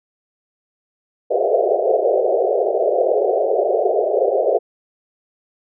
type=band-pass noise; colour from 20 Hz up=pink; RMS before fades=-17 dBFS; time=1.3-4.59 s; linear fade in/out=20 ms; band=380 to 720 Hz; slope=96 dB/octave; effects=none